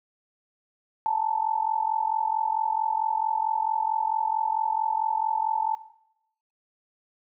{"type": "tone with amplitude modulation", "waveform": "sine", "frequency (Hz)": 880, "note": "A5", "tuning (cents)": 0, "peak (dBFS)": -19, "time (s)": [1.06, 5.75], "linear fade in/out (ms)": 0, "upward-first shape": "sine", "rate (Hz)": 44.5, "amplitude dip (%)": 80, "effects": ["noise-tail reverb RT60 0.8 s tail -17 dB re dry"]}